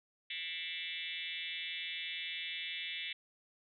sine tone with frequency modulation, 2826 Hz, F7, 20 cents sharp, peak -38 dBFS, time 0.3-3.13 s, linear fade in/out 5 ms, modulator 169 Hz, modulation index 5.1, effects none

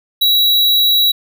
square tone, 3891 Hz, B7, 27 cents flat, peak -10 dBFS, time 0.21-1.12 s, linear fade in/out 10 ms, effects none

